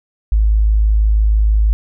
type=tone; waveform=sine; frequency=53.1 Hz; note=G#1; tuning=39 cents sharp; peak=-9 dBFS; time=0.32-1.73 s; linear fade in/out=0 ms; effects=none